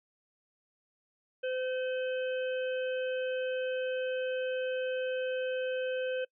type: harmonic tone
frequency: 513 Hz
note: C5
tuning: 34 cents flat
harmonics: 1 / 3 / 5 / 6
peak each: -31 / -41 / -45 / -47 dBFS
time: 1.43-6.25 s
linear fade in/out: 10 ms
effects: noise-tail reverb RT60 0.1 s tail -25 dB re dry